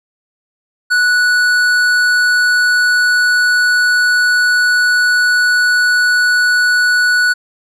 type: tone with tanh clipping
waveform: triangle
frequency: 1475 Hz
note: F#6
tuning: 6 cents flat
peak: -11 dBFS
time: 0.9-7.34 s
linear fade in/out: 20 ms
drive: 16 dB
effects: none